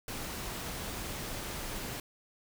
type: noise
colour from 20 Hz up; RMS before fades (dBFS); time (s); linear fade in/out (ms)
pink; -39; 0.08-2; 2
effects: none